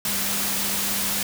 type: tone in noise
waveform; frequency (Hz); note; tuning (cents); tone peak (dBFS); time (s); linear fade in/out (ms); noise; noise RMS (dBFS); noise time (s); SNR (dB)
sine; 200; G3; +35; -35; 0.05-1.23; 2; white; -25; 0.05-1.23; -13
effects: none